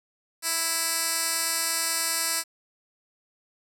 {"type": "tone with band-pass filter", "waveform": "10% pulse", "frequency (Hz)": 329.6, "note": "E4", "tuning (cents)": 0, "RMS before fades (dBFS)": -27, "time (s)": [0.42, 2.44], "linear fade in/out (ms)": 50, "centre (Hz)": 9100, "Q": 1.1, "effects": ["8-bit"]}